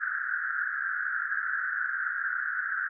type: band-pass noise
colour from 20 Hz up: pink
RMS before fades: -31 dBFS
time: 0-2.89 s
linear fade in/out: 20 ms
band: 1400 to 1700 Hz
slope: 96 dB/octave
effects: none